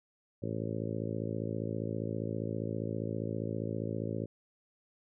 harmonic tone, 55 Hz, A1, in tune, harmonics 2 / 3 / 4 / 5 / 6 / 7 / 8 / 9 / 10, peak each -38 / -40 / -41 / -42 / -43 / -43 / -44 / -45 / -45 dBFS, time 0.42-4.26 s, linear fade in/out 10 ms, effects none

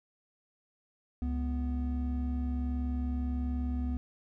triangle tone pair together, 69.28 / 246.9 Hz, C#2 / B3, 0 / 0 cents, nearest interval octave + minor seventh, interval 2200 cents, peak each -29 / -33 dBFS, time 1.22-3.97 s, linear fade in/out 0 ms, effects none

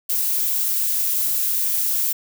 violet noise, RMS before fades -21 dBFS, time 0.09-2.13 s, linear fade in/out 10 ms, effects none

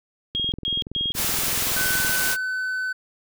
sine tone bursts, 3263 Hz, G#7, 31 cents flat, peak -22 dBFS, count 3, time 0.35-1.12 s, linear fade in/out 0 ms, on 170 ms, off 130 ms
click train, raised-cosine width 3 ms, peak -22 dBFS, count 38, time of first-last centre 0.35-2.095 s, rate 21.2 Hz
white noise, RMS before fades -24 dBFS, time 1.14-2.37 s, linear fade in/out 50 ms
triangle tone, 1512 Hz, F#6, 37 cents sharp, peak -22 dBFS, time 1.76-2.93 s, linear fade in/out 10 ms
effects none

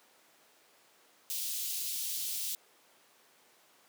white high-pass noise, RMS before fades -36 dBFS, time 1.3-2.55 s, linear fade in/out 0 ms, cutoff 3100 Hz, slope 24 dB/octave, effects pink hiss -63 dBFS RMS until 3.88 s + high-pass 400 Hz 12 dB/octave

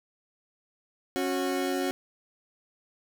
30% pulse tone pair together, 274.6 / 366.6 Hz, C#4 / F#4, -16 / -16 cents, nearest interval perfect fourth, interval 500 cents, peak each -27 dBFS, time 1.16-1.91 s, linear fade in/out 0 ms, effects none

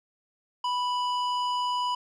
square tone with low-pass filter, 987.8 Hz, B5, in tune, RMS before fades -28 dBFS, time 0.64-1.95 s, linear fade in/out 5 ms, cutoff 4300 Hz, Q 0.94, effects none

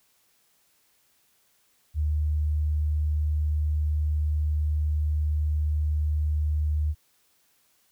sine tone, 75.7 Hz, D#2, 47 cents flat, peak -22 dBFS, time 1.94-6.95 s, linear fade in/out 50 ms, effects white hiss -66 dBFS RMS until 7.91 s

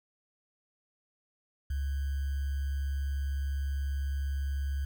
sine tone with sample-and-hold, 69.3 Hz, C#2, in tune, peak -29 dBFS, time 1.7-4.85 s, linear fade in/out 5 ms, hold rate 1575 Hz, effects none

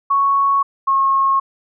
sine tone pair in turn, 1108.7 / 1085.9 Hz, C#6 / C#6, 0 / -36 cents, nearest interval unison, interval 36 cents, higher first, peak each -12 dBFS, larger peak neither, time 0.1-0.63 / 0.87-1.4 s, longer neither, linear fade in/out 10 ms, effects none

